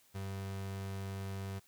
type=tone; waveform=35% pulse; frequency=97.2 Hz; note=G2; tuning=14 cents flat; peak=-37 dBFS; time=0.14-1.6 s; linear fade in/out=20 ms; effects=white hiss -67 dBFS RMS until 1.67 s